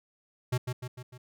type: tone with echo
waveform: square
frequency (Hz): 124.9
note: B2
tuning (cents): +20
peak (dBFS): -26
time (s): 0.52-0.58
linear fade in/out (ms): 10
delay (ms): 150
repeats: 4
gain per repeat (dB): -5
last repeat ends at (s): 1.18
effects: none

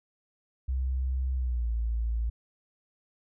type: tone with pitch glide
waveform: sine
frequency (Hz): 64.8 to 56.74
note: C2 to A#1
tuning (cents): -16 to -46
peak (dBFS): -26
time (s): 0.68-2.3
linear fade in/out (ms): 10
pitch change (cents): -230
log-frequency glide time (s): 1.34-1.72
effects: none

